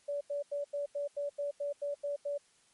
sine tone bursts, 574 Hz, D5, 40 cents flat, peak -32 dBFS, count 11, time 0.08-2.38 s, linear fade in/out 10 ms, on 130 ms, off 87 ms, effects white hiss -67 dBFS RMS until 2.73 s + MP3 48 kbps

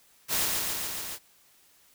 white noise with echo, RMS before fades -27 dBFS, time 0.28-0.49 s, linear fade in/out 50 ms, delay 140 ms, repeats 5, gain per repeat -2 dB, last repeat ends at 1.19 s, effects white hiss -61 dBFS RMS until 1.94 s

